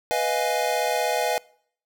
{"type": "chord", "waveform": "square", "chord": "F half-diminished seventh", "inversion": "second", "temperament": "equal", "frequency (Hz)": [493.9, 622.3, 698.5, 830.6], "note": ["Cb5", "Eb5", "F5", "Ab5"], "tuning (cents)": [0, 0, 0, 0], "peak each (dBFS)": -28, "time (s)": [0.11, 1.38], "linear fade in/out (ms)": 0, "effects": ["noise-tail reverb RT60 0.6 s tail -24 dB re dry"]}